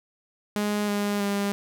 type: tone with pitch steps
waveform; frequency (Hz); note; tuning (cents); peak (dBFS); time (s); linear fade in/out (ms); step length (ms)
sawtooth; 207.7 / 204.5 / 201.3; G#3 / G#3 / G3; 0 / -26 / +46; -20; 0.56-1.52; 0; 320
effects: none